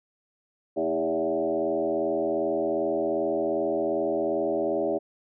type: tone with frequency modulation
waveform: sine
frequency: 486.2 Hz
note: B4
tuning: 27 cents flat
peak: -23 dBFS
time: 0.76-4.99 s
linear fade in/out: 20 ms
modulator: 82.6 Hz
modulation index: 2.4
effects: none